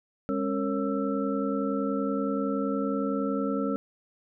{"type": "tone cluster", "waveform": "sine", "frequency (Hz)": [203.4, 274.1, 458.7, 549, 1327], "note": ["G#3", "C#4", "A#4", "C#5", "E6"], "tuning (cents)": [-36, -19, -28, -17, 11], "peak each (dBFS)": [-31, -29, -33, -34, -36], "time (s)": [0.29, 3.76], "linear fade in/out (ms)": 0, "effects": []}